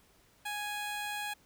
15% pulse tone, 830.6 Hz, G#5, in tune, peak -29 dBFS, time 0.45-1.34 s, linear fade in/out 10 ms, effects pink hiss -65 dBFS RMS until 1.45 s

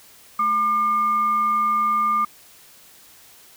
sine tone with frequency modulation, 1200 Hz, D6, 37 cents sharp, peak -17 dBFS, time 0.39-2.25 s, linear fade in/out 5 ms, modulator 983 Hz, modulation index 0.25, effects white hiss -49 dBFS RMS until 3.56 s

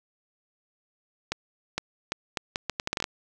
accelerating click train, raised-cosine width 0.2 ms, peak -10 dBFS, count 13, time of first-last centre 1.32-3.042 s, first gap 460 ms, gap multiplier 0.74, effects none

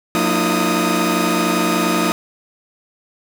sawtooth tone cluster, 180.1 / 230.2 / 302.9 / 333.2 / 1248 Hz, F#3 / A#3 / D#4 / E4 / D#6, -46 / -22 / -46 / +19 / +5 cents, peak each -18 dBFS, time 0.15-2.12 s, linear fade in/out 0 ms, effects none

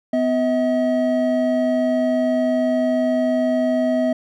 triangle tone pair together, 251.3 / 640 Hz, B3 / D#5, +30 / +49 cents, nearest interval octave + major third, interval 1619 cents, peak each -17 dBFS, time 0.13-4.13 s, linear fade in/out 5 ms, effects none

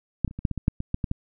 clicks, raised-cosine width 5 ms, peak -9 / -19 / -28 / -21 / -9 / -16 / -17 / -7 / -17 / -12 / -13 / -13 dBFS, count 12, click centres 0.247 / 0.278 / 0.311 / 0.39 / 0.452 / 0.513 / 0.577 / 0.681 / 0.804 / 0.944 / 1.042 / 1.114 s, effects none

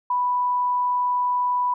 sine tone, 987.8 Hz, B5, in tune, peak -19 dBFS, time 0.1-1.74 s, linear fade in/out 5 ms, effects none

